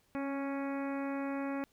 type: harmonic tone with a mistuned harmonic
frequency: 277.2 Hz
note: C#4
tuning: in tune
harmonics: 1 / 2 / 3 / 4 / 5 / 6 / 7 / 8 / 9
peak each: -35 / -41 / -45 / -47 / -49 / -51 / -52 / -53 / -54 dBFS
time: 0.15-1.64 s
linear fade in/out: 0 ms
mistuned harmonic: 1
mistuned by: -16 cents
effects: pink hiss -71 dBFS RMS until 1.72 s